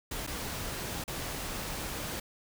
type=noise with dropouts; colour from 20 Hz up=pink; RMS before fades=-37 dBFS; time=0.11-2.2 s; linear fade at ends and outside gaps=5 ms; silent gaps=0.267-0.273 / 1.04-1.078 s; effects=none